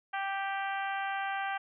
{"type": "harmonic tone", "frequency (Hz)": 392, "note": "G4", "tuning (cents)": 0, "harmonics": [2, 3, 4, 5, 6, 7, 8], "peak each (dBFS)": [-34, -41, -37, -43, -45, -47, -49], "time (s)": [0.13, 1.58], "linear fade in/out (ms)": 10, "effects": []}